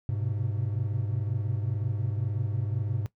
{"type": "tone cluster", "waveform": "triangle", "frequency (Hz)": [102.6, 124.6, 130.2], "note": ["G#2", "B2", "C3"], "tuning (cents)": [-21, 16, -8], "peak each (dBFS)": [-27, -31, -34], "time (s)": [0.09, 3.06], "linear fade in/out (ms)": 0, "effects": ["noise-tail reverb RT60 0.1 s tail -17 dB re dry"]}